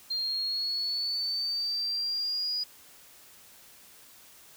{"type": "linear sweep", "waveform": "sine", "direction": "up", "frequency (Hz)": [4186, 4922], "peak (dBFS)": -28, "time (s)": [0.1, 2.64], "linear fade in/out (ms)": 10, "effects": ["white hiss -54 dBFS RMS until 4.56 s"]}